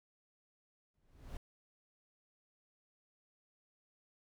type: noise with exponential growth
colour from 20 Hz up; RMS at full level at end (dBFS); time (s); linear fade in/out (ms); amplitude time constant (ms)
brown; -42; 0.94-1.37; 1; 92
effects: none